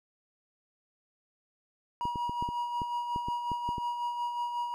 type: tone with tremolo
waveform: triangle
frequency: 959 Hz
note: A#5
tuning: 49 cents sharp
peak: -27 dBFS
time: 2.01-4.74 s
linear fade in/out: 0 ms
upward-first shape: sine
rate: 5.5 Hz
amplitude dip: 45%
type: clicks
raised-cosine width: 3 ms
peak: -25 dBFS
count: 11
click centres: 2.054 / 2.158 / 2.295 / 2.425 / 2.489 / 2.818 / 3.161 / 3.285 / 3.517 / 3.69 / 3.782 s
effects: none